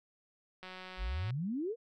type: click train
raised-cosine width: 0.3 ms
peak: -31 dBFS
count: 126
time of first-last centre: 0.63-1.306 s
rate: 185 Hz
type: exponential sweep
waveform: sine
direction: up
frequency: 42.12 to 493.9 Hz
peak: -33 dBFS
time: 0.97-1.76 s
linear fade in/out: 50 ms
effects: none